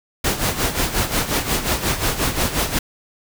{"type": "noise with tremolo", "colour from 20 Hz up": "pink", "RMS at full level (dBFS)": -18, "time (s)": [0.24, 2.79], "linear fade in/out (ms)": 5, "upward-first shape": "sine", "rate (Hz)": 5.6, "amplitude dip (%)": 70, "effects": []}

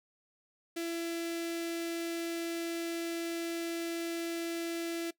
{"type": "tone with notch filter", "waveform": "sawtooth", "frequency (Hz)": 335.5, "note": "E4", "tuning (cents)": 31, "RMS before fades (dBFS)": -36, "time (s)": [0.76, 5.11], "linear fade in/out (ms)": 10, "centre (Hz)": 970, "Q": 0.96, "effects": ["noise-tail reverb RT60 0.1 s tail -20 dB re dry"]}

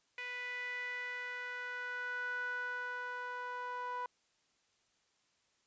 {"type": "tone with band-pass filter sweep", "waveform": "sawtooth", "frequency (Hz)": 493.9, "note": "B4", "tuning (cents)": 0, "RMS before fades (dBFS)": -41, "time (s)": [0.18, 4.06], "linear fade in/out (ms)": 2, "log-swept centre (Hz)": [2200, 1100], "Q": 6, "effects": ["white hiss -75 dBFS RMS until 5.66 s", "resampled to 16000 Hz"]}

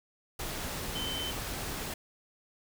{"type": "tone in noise", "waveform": "sine", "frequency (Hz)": 3070, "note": "G7", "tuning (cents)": -37, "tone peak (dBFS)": -35, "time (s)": [0.95, 1.31], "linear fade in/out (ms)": 5, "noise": "pink", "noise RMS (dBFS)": -37, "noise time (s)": [0.39, 1.94], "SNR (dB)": -1, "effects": []}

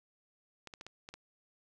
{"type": "clicks", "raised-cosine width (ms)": 0.2, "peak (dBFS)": -29, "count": 6, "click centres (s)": [0.673, 0.738, 0.811, 0.866, 1.089, 1.14], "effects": []}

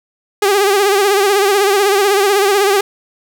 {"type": "tone with vibrato", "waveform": "sawtooth", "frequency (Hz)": 400, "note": "G4", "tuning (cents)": 35, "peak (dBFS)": -6, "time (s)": [0.42, 2.81], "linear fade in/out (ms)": 5, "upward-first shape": "sine", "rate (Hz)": 16, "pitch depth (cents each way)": 77, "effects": []}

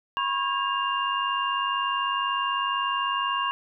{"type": "tone cluster", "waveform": "sine", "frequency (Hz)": [989, 1089, 1624, 2802], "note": ["B5", "C#6", "G#6", "F7"], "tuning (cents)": [2, -31, -39, 5], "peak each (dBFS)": [-31, -26, -34, -30], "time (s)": [0.17, 3.51], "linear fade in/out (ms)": 0, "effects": []}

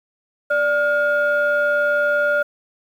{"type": "tone pair together", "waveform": "sine", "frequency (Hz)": [587, 1418.9], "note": ["D5", "F6"], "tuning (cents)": [-1, 27], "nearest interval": "octave + minor third", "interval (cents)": 1528, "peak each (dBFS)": -17, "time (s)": [0.5, 2.43], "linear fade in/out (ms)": 10, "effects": ["tanh soft clip ceiling -10 dBFS", "8-bit"]}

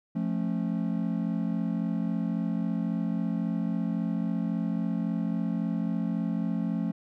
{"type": "chord", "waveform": "triangle", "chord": "F augmented", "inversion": "none", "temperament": "just", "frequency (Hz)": [174.61, 218.3, 272.8], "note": ["F3", "A3", "C#4"], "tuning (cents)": [0, -13, -28], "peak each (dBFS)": [-28, -28, -32], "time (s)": [0.15, 6.92], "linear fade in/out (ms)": 10, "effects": []}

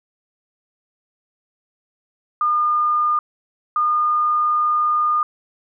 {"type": "tone pair in turn", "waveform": "sine", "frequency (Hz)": [1213, 1217.6], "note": ["D#6", "D#6"], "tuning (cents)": [-44, -38], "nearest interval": "unison", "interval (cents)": 6, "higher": "second", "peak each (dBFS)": -15, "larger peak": "neither", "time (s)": [[2.41, 3.19], [3.76, 5.23]], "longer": "second", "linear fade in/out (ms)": 2, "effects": []}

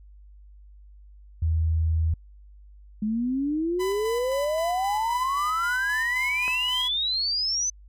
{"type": "tone", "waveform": "sine", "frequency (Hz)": 80.7, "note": "E2", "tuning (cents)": -36, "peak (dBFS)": -20, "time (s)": [1.42, 2.14], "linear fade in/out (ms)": 5}
{"type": "exponential sweep", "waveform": "sine", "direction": "up", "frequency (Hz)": [207.7, 6160], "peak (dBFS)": -23, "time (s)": [3.02, 7.7], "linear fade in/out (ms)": 5}
{"type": "tone with tremolo", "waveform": "sawtooth", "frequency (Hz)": 1001, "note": "B5", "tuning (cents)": 23, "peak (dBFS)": -27, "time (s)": [3.79, 6.89], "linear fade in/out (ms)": 20, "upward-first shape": "square", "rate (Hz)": 3.8, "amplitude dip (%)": 30}
{"type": "click", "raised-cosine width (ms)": 0.5, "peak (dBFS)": -20, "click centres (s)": 6.48}
{"effects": ["added 50 Hz sine -46 dBFS peak until 7.88 s"]}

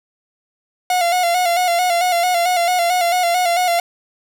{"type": "tone with vibrato", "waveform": "45% pulse", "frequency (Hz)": 707, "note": "F5", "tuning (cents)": 21, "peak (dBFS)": -14, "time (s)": [0.9, 3.8], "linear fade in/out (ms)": 2, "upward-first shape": "square", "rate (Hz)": 4.5, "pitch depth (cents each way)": 50, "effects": []}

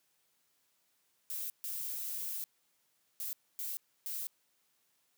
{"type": "noise bursts at uneven times", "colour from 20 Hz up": "violet", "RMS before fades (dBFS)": -39, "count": 5, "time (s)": [[1.3, 1.5], [1.64, 2.44], [3.2, 3.33], [3.59, 3.77], [4.06, 4.27]], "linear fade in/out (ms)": 0, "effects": ["white hiss -75 dBFS RMS until 5.17 s", "high-pass 100 Hz 12 dB/octave"]}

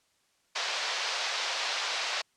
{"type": "band-pass noise", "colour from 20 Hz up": "white", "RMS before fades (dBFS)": -32, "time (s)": [0.55, 2.22], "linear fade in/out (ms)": 10, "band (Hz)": [540, 5300], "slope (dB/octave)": 24, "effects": ["white hiss -70 dBFS RMS until 2.36 s", "low-pass 8000 Hz 12 dB/octave"]}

